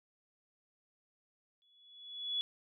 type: tone with exponential growth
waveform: sine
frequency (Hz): 3400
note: G#7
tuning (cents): +40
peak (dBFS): -30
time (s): 1.62-2.41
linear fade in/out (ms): 0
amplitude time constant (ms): 170
effects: none